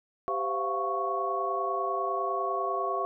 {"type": "tone cluster", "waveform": "sine", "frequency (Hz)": [392.4, 514, 683, 713, 1108], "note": ["G4", "C5", "F5", "F5", "C#6"], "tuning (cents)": [2, -31, -39, 36, -1], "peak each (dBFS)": [-34, -37, -33, -39, -30], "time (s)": [0.28, 3.05], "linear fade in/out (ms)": 0, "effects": []}